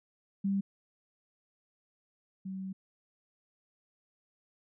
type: tone pair in turn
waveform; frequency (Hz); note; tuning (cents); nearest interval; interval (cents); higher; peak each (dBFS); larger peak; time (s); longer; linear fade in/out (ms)
sine; 196.9 / 190.41; G3 / F#3; +8 / +50; minor second; 58; first; -27 / -36; first; 0.44-0.61 / 2.45-2.73; second; 10
effects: none